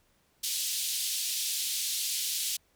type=band-pass noise; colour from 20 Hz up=pink; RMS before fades=-32 dBFS; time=0.43-2.57 s; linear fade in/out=10 ms; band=3300 to 15000 Hz; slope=24 dB/octave; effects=pink hiss -69 dBFS RMS until 2.75 s